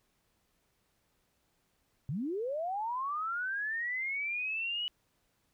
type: linear sweep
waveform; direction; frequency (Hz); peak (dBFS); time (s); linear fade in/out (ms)
sine; up; 120 to 2960; -32; 2.09-4.88; 0
effects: pink hiss -75 dBFS RMS until 5.53 s